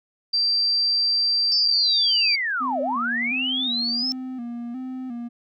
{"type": "tone", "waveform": "sine", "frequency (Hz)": 4699, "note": "D8", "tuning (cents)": 0, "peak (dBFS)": -18, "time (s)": [0.33, 2.36], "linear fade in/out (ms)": 10}
{"type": "linear two-way sweep", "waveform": "sine", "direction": "down then up", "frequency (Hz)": [5350, 524, 5350], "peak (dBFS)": -22, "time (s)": [1.52, 4.12], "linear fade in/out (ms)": 0, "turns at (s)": 2.81}
{"type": "tone with vibrato", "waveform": "triangle", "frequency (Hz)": 247.3, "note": "B3", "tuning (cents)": 3, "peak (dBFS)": -27, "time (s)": [2.6, 5.29], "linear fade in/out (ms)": 20, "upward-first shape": "square", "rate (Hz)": 1.4, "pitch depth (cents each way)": 71}
{"effects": []}